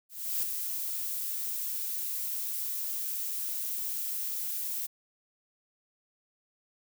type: noise with ADSR envelope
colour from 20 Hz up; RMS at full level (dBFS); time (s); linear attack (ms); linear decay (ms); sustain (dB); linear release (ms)
violet; -29; 0.09-4.87; 340; 4; -5; 16
effects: none